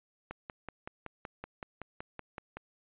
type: click train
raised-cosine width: 0.5 ms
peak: -25 dBFS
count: 13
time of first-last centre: 0.31-2.57 s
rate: 5.31 Hz
effects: resampled to 8000 Hz